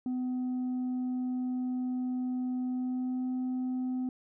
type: tone with pitch glide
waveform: sine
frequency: 252.4 to 254.7 Hz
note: B3 to C4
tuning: +38 to -46 cents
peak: -27 dBFS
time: 0.06-4.09 s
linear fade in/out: 2 ms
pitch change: +16 cents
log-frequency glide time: 2.66-3.28 s
effects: tanh soft clip ceiling -29 dBFS